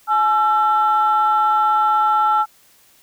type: tone pair together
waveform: sine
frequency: 852.3 / 1342 Hz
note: G#5 / E6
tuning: +45 / +31 cents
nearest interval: minor sixth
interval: 786 cents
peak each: -15 dBFS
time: 0.07-2.46 s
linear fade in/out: 50 ms
effects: tanh soft clip ceiling -7 dBFS + white hiss -53 dBFS RMS until 3.02 s